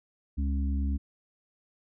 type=harmonic tone; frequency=69.3 Hz; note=C#2; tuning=in tune; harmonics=1 / 3 / 4; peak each=-26 / -36 / -38 dBFS; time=0.37-0.98 s; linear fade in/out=20 ms; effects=none